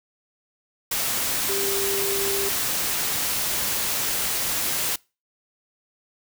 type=tone in noise; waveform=sine; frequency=395.3 Hz; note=G4; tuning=15 cents sharp; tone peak=-27 dBFS; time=1.49-2.49 s; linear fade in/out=5 ms; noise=white; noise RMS=-25 dBFS; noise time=0.91-4.96 s; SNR=-5 dB; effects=noise-tail reverb RT60 0.3 s tail -25 dB re dry